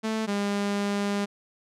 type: tone pair in turn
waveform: sawtooth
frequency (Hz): 220 / 202.3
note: A3 / G#3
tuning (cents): 0 / -45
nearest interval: minor second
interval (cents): 145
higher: first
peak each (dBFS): -22 / -21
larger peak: second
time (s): 0.03-0.27 / 0.27-1.26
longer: second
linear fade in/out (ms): 20
effects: low-pass 8000 Hz 12 dB/octave